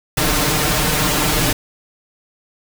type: noise with comb filter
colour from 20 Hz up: pink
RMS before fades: -17 dBFS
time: 0.17-1.53 s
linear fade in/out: 5 ms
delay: 6.6 ms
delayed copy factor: +0.9
effects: none